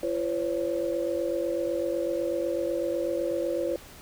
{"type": "tone cluster", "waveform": "sine", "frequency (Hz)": [341.6, 512, 560], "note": ["F4", "C5", "C#5"], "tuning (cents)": [-38, -38, 18], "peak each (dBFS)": -30, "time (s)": [0.03, 3.76], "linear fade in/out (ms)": 2, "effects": ["pink hiss -48 dBFS RMS until 4.01 s"]}